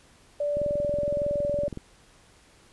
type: tone with pitch glide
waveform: sine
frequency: 583 to 578.6 Hz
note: D5 to D5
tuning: -13 to -26 cents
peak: -24 dBFS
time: 0.4-1.68 s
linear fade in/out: 5 ms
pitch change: -13 cents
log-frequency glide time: 0.65-1.51 s
type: click train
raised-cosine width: 3 ms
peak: -22 dBFS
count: 27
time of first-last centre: 0.57-1.774 s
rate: 21.6 Hz
effects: pink hiss -57 dBFS RMS until 2.72 s + resampled to 24000 Hz